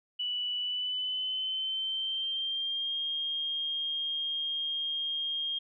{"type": "tone with pitch glide", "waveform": "sine", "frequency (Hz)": [2960, 3228], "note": ["F#7", "G#7"], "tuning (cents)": [0, -50], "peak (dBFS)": -30, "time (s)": [0.19, 5.59], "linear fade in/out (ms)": 10, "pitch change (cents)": 150, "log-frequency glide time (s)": [0.59, 2.95], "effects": []}